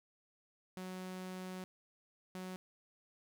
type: tone bursts at uneven times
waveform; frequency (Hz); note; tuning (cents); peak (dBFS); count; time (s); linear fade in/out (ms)
sawtooth; 185; F#3; 0; -39; 2; 0.77-1.64 / 2.35-2.56; 0
effects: none